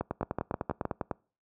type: two click trains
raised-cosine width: 1 ms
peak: -16 / -16 dBFS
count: 12 / 5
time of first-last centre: 0.01-1.112 / 0.23-0.853 s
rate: 9.98 / 6.42 Hz
effects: noise-tail reverb RT60 0.4 s tail -26 dB re dry + high-pass 60 Hz 12 dB/octave